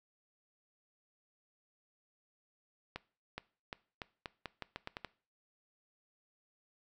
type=accelerating click train; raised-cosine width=0.3 ms; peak=-24 dBFS; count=11; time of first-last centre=2.96-5.047 s; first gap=420 ms; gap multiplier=0.83; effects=noise-tail reverb RT60 0.4 s tail -20 dB re dry